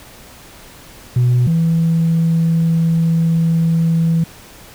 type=tone pair in turn; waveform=sine; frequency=123.47 / 164.81 Hz; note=B2 / E3; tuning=0 / 0 cents; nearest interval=perfect fourth; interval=500 cents; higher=second; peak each=-8 / -10 dBFS; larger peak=first; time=1.16-1.47 / 1.47-4.24 s; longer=second; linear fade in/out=5 ms; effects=tanh soft clip ceiling -8 dBFS + pink hiss -40 dBFS RMS until 4.74 s